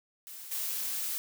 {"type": "noise with level steps", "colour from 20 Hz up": "blue", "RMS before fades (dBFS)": [-45, -34], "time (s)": [0.27, 1.18], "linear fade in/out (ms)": 0, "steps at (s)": 0.51, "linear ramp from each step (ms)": 10, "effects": []}